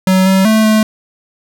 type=tone with pitch steps; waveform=square; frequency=187.7 / 190.7 / 218.7 / 216.8 Hz; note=F#3 / G3 / A3 / A3; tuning=+25 / -47 / -10 / -25 cents; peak=-8 dBFS; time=0.07-0.83 s; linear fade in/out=2 ms; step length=190 ms; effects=none